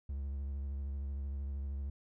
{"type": "tone with vibrato", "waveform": "triangle", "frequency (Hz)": 69.3, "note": "C#2", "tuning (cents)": 0, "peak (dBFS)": -34, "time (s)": [0.09, 1.9], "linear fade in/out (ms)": 5, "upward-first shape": "sine", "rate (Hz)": 13, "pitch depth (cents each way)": 45, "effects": []}